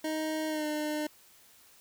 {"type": "tone with pitch glide", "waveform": "25% pulse", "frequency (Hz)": [312.7, 302.4], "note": ["D#4", "D#4"], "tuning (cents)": [9, -49], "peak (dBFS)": -27, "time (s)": [0.04, 1.07], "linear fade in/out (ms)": 5, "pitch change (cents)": -58, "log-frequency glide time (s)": [0.48, 0.66], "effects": ["white hiss -59 dBFS RMS until 1.8 s"]}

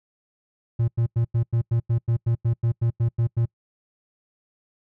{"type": "tone bursts", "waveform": "triangle", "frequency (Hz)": 116.54, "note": "A#2", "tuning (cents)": 0, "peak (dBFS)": -16, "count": 15, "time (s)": [0.79, 3.457], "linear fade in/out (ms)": 10, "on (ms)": 91, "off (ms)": 93, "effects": ["noise-tail reverb RT60 0.1 s tail -26 dB re dry"]}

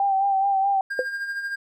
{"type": "tone with vibrato", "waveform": "sine", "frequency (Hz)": 784, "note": "G5", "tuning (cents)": 0, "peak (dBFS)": -18, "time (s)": [0, 0.81], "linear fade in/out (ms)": 2, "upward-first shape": "sine", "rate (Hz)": 4.7, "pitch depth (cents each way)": 36}
{"type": "tone with tremolo", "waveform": "triangle", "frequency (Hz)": 1608, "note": "G6", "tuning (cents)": 44, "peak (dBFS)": -23, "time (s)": [0.9, 1.56], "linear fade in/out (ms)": 10, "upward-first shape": "sine", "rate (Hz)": 13, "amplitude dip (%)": 50}
{"type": "tone with exponential decay", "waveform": "sine", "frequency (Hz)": 509, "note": "C5", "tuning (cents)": -48, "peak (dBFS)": -15, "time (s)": [0.99, 1.07], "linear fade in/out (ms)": 2, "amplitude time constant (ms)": 16}
{"effects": []}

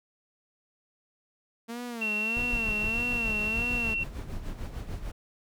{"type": "tone with vibrato", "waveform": "sawtooth", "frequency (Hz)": 226.7, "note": "A#3", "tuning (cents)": -48, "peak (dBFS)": -31, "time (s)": [1.68, 3.95], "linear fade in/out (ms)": 20, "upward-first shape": "sine", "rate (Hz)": 1.6, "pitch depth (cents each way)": 130}
{"type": "tone", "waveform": "sine", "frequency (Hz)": 2722, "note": "F7", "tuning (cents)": -45, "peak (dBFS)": -27, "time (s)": [2.01, 4.04], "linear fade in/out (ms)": 10}
{"type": "noise with tremolo", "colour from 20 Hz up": "brown", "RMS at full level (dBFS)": -34, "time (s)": [2.36, 5.12], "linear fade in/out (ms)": 10, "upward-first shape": "sine", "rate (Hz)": 6.7, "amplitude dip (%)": 60}
{"effects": []}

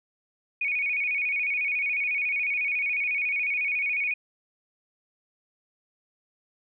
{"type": "tone with vibrato", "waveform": "sine", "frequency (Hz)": 2349, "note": "D7", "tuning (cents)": 0, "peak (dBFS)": -24, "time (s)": [0.61, 4.14], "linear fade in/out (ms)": 5, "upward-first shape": "square", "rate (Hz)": 14, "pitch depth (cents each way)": 84, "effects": []}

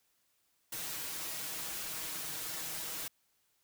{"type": "noise with comb filter", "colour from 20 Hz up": "white", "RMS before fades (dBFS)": -40, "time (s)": [0.72, 3.08], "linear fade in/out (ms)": 5, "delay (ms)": 6.3, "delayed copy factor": 0.8, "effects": ["white hiss -75 dBFS RMS until 3.63 s"]}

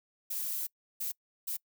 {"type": "noise bursts at uneven times", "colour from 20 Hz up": "violet", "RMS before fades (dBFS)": -35, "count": 3, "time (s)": [[0.3, 0.67], [1, 1.12], [1.47, 1.57]], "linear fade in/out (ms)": 10, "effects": ["noise-tail reverb RT60 0.1 s tail -25 dB re dry"]}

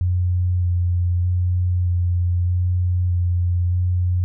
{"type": "tone with vibrato", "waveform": "sine", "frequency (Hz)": 89, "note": "F2", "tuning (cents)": 33, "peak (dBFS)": -16, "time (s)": [0.01, 4.24], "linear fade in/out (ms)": 0, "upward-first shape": "square", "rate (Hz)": 0.81, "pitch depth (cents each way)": 14, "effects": []}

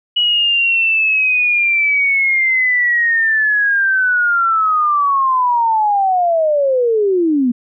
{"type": "linear sweep", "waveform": "sine", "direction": "down", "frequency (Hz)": [2932, 233.1], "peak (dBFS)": -11, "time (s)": [0.16, 7.52], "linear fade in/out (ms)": 10, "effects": []}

